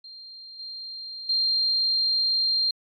sine tone with level steps, 4186 Hz, C8, in tune, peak -40 / -34 / -20 dBFS, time 0.04-2.71 s, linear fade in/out 5 ms, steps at 0.59 / 1.29 s, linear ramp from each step 5 ms, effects MP3 64 kbps

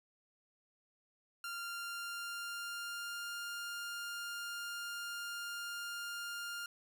sawtooth tone with pitch glide, 1390 to 1404.5 Hz, F6 to F6, -9 to +9 cents, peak -37 dBFS, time 1.44-6.66 s, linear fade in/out 2 ms, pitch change +18 cents, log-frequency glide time 1.58-3.37 s, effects none

